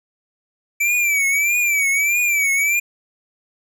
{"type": "tone with vibrato", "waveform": "square", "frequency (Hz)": 2316, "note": "D7", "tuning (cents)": -25, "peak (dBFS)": -16, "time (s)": [0.8, 2.8], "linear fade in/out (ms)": 10, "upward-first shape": "triangle", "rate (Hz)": 1.6, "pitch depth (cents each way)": 110, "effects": []}